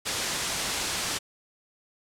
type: low-pass noise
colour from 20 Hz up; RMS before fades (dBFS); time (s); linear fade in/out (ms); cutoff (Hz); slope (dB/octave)
white; -30; 0.05-1.19; 20; 7800; 12
effects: low-pass 12000 Hz 12 dB/octave